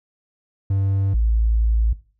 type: tone pair in turn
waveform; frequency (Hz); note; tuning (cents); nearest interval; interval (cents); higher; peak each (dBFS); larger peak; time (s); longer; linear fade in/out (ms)
triangle / sine; 97.7 / 55.53; G2 / A1; -5 / +17; minor seventh; 978; first; -15; neither; 0.7-1.14 / 1.14-1.93; second; 5
effects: noise-tail reverb RT60 0.4 s tail -17 dB re dry